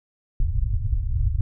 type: low-pass noise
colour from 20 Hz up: pink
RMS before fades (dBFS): -22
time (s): 0.4-1.41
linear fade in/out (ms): 2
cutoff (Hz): 120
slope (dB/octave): 96
effects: none